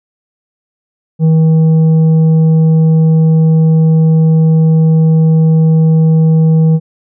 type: tone with tanh clipping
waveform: triangle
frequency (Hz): 160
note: D#3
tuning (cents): +49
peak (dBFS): -6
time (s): 1.19-6.8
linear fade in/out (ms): 50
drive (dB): 10
effects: none